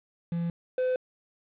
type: tone pair in turn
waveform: triangle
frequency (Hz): 170 / 509.4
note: F3 / C5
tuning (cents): -46 / -46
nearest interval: octave + perfect fifth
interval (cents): 1900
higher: second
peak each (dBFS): -25 / -22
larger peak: second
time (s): 0.32-0.5 / 0.78-0.96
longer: neither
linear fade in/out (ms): 2
effects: resampled to 8000 Hz + 9-bit